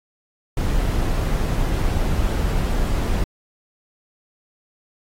brown noise, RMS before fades -20 dBFS, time 0.57-3.24 s, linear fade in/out 2 ms, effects AAC 48 kbps

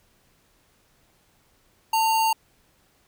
sine tone with sample-and-hold, 892 Hz, A5, 23 cents sharp, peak -18 dBFS, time 1.93-2.33 s, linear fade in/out 5 ms, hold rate 3675 Hz, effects pink hiss -63 dBFS RMS until 3.07 s

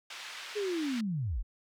pink band-pass noise, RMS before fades -44 dBFS, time 0.1-1.01 s, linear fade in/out 5 ms, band 1600 to 4500 Hz, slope 12 dB/octave
sine linear sweep, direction down, 429.5 to 32 Hz, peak -30 dBFS, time 0.55-1.43 s, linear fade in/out 20 ms
effects none

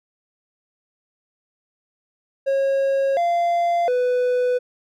triangle tone with pitch steps, 545 / 690 / 496.9 Hz, C#5 / F5 / B4, -29 / -21 / +11 cents, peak -15 dBFS, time 2.46-4.59 s, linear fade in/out 20 ms, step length 710 ms, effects none

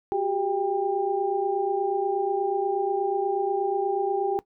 sine tone cluster, 371.9 / 400.2 / 796 Hz, F#4 / G4 / G5, +9 / +36 / +26 cents, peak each -27 dBFS, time 0.12-4.39 s, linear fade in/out 0 ms, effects noise-tail reverb RT60 0.1 s tail -18 dB re dry

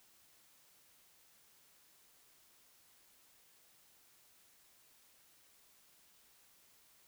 silence, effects white hiss -67 dBFS RMS until 7.07 s

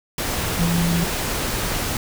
sine tone in noise, 170 Hz, F3, 46 cents flat, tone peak -18 dBFS, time 0.59-1.04 s, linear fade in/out 2 ms, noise pink, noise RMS -24 dBFS, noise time 0.18-1.97 s, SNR +3 dB, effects none

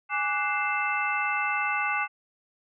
sine tone cluster, 829 / 1165 / 1482 / 2093 / 2645 Hz, G#5 / D6 / F#6 / C7 / E7, -3 / -14 / +2 / 0 / +5 cents, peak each -31 dBFS, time 0.09-2.08 s, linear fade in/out 50 ms, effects none

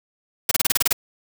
white noise bursts, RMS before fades -18 dBFS, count 9, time 0.49-0.929 s, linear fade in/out 5 ms, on 23 ms, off 29 ms, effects none

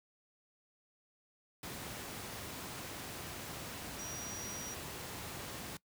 sine tone in noise, 5770 Hz, F#8, 44 cents flat, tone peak -43 dBFS, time 3.99-4.74 s, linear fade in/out 2 ms, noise pink, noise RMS -44 dBFS, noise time 1.63-5.77 s, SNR -2 dB, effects noise-tail reverb RT60 0.1 s tail -21 dB re dry + high-pass 80 Hz 12 dB/octave

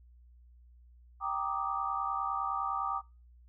sine chord, Eb major seventh, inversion first, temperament equal, 784 / 932.3 / 1174.7 / 1244.5 Hz, G5 / Bb5 / D6 / Eb6, 0 / 0 / 0 / 0 cents, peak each -37 / -40 / -34 / -37 dBFS, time 1.2-3.02 s, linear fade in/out 50 ms, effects noise-tail reverb RT60 0.3 s tail -23 dB re dry + added 60 Hz sine -55 dBFS peak until 3.48 s

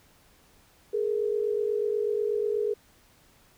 sine tone pair together, 418 / 466.2 Hz, G#4 / A#4, +11 / 0 cents, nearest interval major second, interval 189 cents, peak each -26 / -29 dBFS, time 0.93-2.74 s, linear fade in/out 10 ms, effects pink hiss -60 dBFS RMS until 3.57 s

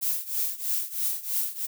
violet noise with tremolo, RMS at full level -25 dBFS, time 0.01-1.67 s, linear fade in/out 20 ms, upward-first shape triangle, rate 3.1 Hz, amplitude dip 90%, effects none

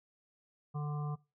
harmonic tone, 147.9 Hz, D3, 13 cents sharp, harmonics 1 / 3 / 5 / 7 / 8, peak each -34 / -49 / -48 / -50 / -50 dBFS, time 0.74-1.16 s, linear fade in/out 20 ms, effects noise-tail reverb RT60 0.3 s tail -22 dB re dry

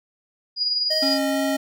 sine tone with tremolo, 4891 Hz, D#8, 31 cents flat, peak -18 dBFS, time 0.56-1.19 s, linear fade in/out 50 ms, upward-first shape sine, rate 20 Hz, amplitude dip 45%
square tone with vibrato, 622.3 Hz, D#5, in tune, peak -25 dBFS, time 0.9-1.57 s, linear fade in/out 10 ms, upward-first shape sine, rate 2.3 Hz, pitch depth 15 cents each way
square tone, 273.7 Hz, C#4, 22 cents flat, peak -23 dBFS, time 1.02-1.57 s, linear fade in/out 10 ms
effects none

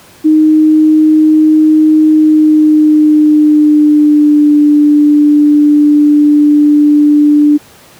sine tone with pitch glide, 310.2 to 295.5 Hz, D#4 to D4, -5 to +11 cents, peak -3 dBFS, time 0.24-7.58 s, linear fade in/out 20 ms, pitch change -84 cents, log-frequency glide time 2.08-4.56 s, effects pink hiss -39 dBFS RMS until 7.99 s + high-pass 100 Hz 12 dB/octave

